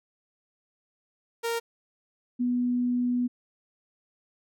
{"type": "tone pair in turn", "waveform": ["sawtooth", "sine"], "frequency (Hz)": [463.9, 245.7], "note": ["A#4", "B3"], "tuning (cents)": [-8, -9], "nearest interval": "major seventh", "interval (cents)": 1101, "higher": "first", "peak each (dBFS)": -23, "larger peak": "neither", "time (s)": [[1.43, 1.6], [2.39, 3.28]], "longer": "second", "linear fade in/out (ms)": 20, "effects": []}